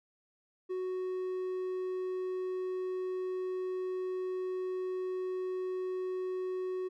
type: tone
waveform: triangle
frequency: 370 Hz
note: F#4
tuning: in tune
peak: -31 dBFS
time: 0.69-6.89 s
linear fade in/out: 20 ms
effects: none